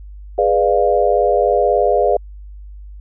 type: chord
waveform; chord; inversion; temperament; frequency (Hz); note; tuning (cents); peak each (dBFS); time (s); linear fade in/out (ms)
sine; G# diminished seventh; none; equal with one note detuned; 415.3 / 493.9 / 597.6 / 698.5; G#4 / B4 / D5 / F5; 0 / 0 / +30 / 0; -17; 0.38-2.17; 5
effects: added 50 Hz sine -32 dBFS peak until 3 s